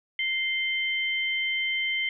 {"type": "tone pair together", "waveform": "sine", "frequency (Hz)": [2093, 3100], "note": ["C7", "G7"], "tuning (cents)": [0, -20], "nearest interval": "perfect fifth", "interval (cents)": 680, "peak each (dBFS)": [-26, -30], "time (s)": [0.19, 2.09], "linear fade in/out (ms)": 2, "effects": []}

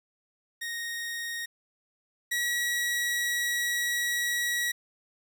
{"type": "tone pair in turn", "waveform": "sawtooth", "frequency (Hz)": [1864.7, 1920.4], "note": ["A#6", "B6"], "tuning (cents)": [0, -49], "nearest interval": "minor second", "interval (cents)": 51, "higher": "second", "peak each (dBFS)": [-29, -23], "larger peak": "second", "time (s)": [[0.61, 1.46], [2.31, 4.72]], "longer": "second", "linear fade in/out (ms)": 10, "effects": ["10-bit"]}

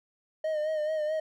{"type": "tone with vibrato", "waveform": "triangle", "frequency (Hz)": 617, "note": "D#5", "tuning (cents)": -15, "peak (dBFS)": -25, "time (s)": [0.44, 1.2], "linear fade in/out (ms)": 5, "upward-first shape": "sine", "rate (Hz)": 4.6, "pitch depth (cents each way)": 45, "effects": []}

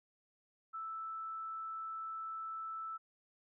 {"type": "tone", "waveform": "sine", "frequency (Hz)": 1318, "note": "E6", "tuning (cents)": -1, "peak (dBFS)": -40, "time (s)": [0.73, 2.98], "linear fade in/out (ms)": 20, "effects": []}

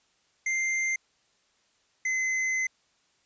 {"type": "tone pair in turn", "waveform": "square", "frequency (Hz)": [2093, 2049], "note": ["C7", "C7"], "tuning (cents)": [0, -37], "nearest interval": "unison", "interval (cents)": 37, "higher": "first", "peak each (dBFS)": -26, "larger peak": "neither", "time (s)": [[0.46, 0.96], [2.05, 2.67]], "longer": "second", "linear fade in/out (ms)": 5, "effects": ["white hiss -68 dBFS RMS until 3.25 s", "resampled to 16000 Hz"]}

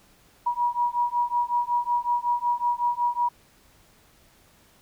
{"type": "beating tone pair", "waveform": "sine", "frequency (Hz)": [960, 965.4], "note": ["B5", "B5"], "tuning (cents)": [-49, -40], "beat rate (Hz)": 5.4, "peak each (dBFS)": -25, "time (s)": [0.46, 3.29], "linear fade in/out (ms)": 10, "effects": ["pink hiss -58 dBFS RMS until 4.81 s"]}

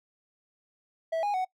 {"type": "tone with pitch steps", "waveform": "triangle", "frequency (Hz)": [653, 822, 744], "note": ["E5", "G#5", "F#5"], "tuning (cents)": [-17, -18, 9], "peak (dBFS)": -24, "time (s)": [1.12, 1.45], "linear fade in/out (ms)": 10, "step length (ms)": 110, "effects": ["noise-tail reverb RT60 0.1 s tail -21 dB re dry"]}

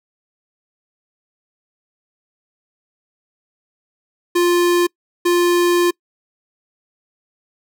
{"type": "tone bursts at uneven times", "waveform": "square", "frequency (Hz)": 350, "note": "F4", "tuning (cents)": 4, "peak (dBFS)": -13, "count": 2, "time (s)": [[4.35, 4.87], [5.25, 5.91]], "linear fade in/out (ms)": 10, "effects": ["noise-tail reverb RT60 0.1 s tail -26 dB re dry"]}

